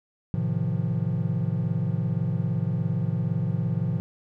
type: chord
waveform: triangle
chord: F dominant seventh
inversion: first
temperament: just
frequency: 109.13 / 130.96 / 157.15 / 174.61 Hz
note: A2 / C3 / Eb3 / F3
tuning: -14 / +2 / +18 / 0 cents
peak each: -27 dBFS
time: 0.34-4 s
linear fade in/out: 0 ms
effects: none